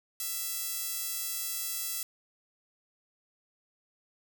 sawtooth tone with high-pass filter, 665 Hz, E5, 15 cents sharp, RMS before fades -35 dBFS, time 0.2-2.03 s, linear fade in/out 2 ms, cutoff 7700 Hz, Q 0.53, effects 9-bit

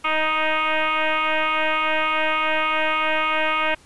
sine tone with frequency modulation, 622.3 Hz, D#5, in tune, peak -18 dBFS, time 0.04-3.75 s, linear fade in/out 10 ms, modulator 312 Hz, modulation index 6.9, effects pink hiss -52 dBFS RMS until 3.85 s + resampled to 24000 Hz

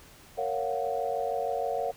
sine chord, Gb major seventh, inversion first, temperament just, 462.5 / 555 / 693.7 / 740 Hz, Bb4 / Db5 / F5 / Gb5, -14 / +2 / -12 / 0 cents, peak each -33 dBFS, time 0.37-1.92 s, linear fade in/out 20 ms, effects pink hiss -53 dBFS RMS until 1.96 s

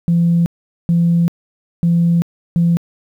sine tone bursts at uneven times, 170 Hz, F3, 46 cents flat, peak -9 dBFS, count 4, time 0.08-0.46 / 0.89-1.28 / 1.83-2.22 / 2.56-2.77 s, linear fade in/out 0 ms, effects tanh soft clip ceiling -6 dBFS + 8-bit

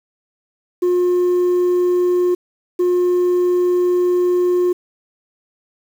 sine tone pair in turn, 357.5 / 357.5 Hz, F4 / F4, +41 / +41 cents, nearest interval unison, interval 0 cents, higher neither, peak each -10 dBFS, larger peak neither, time 0.82-2.35 / 2.79-4.73 s, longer second, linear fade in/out 10 ms, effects tanh soft clip ceiling -12 dBFS + 7-bit

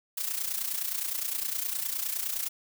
blue noise with amplitude modulation, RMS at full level -29 dBFS, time 0.17-2.49 s, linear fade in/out 10 ms, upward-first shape sine, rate 29.7 Hz, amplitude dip 70%, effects none

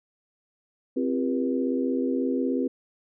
sine tone cluster, 262.4 / 341.4 / 397.8 / 483.6 Hz, C4 / F4 / G4 / B4, +5 / -39 / +25 / -36 cents, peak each -25 / -31 / -31 / -31 dBFS, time 0.96-2.68 s, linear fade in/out 10 ms, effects none

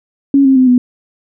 sine tone with pitch steps, 277.2 / 267.1 / 257.4 / 248.1 Hz, C#4 / C4 / C4 / B3, 0 / +36 / -28 / +8 cents, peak -5 dBFS, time 0.34-0.78 s, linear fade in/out 2 ms, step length 110 ms, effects none

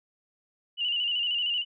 sine tone with vibrato, 2881 Hz, F#7, 47 cents flat, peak -25 dBFS, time 0.77-1.65 s, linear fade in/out 50 ms, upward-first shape square, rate 13 Hz, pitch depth 47 cents each way, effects none

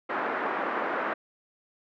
white band-pass noise, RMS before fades -30 dBFS, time 0.09-1.14 s, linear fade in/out 10 ms, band 250 to 1600 Hz, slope 24 dB/octave, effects none

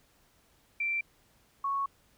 sine tone pair in turn, 2349 / 1106.6 Hz, D7 / C#6, 0 / -3 cents, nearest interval octave + minor second, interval 1303 cents, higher first, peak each -28 dBFS, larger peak neither, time 0.8-1.01 / 1.64-1.86 s, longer second, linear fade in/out 5 ms, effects pink hiss -66 dBFS RMS until 2.17 s

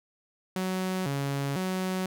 sawtooth tone with vibrato, 161.3 Hz, E3, 37 cents flat, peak -24 dBFS, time 0.56-2.06 s, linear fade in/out 2 ms, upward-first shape square, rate 1 Hz, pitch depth 250 cents each way, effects none

